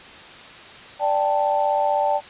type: chord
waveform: sine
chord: D suspended fourth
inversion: none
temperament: equal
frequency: 587.3 / 784 / 880 Hz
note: D5 / G5 / A5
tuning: 0 / 0 / 0 cents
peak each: -22 dBFS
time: 0.99-2.21 s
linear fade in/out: 50 ms
effects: white hiss -41 dBFS RMS until 2.29 s + resampled to 8000 Hz